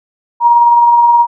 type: tone with tremolo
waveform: sine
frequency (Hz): 947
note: A#5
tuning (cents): +27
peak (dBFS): -3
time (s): 0.4-1.27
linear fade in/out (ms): 50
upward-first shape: sine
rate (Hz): 19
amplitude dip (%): 30
effects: none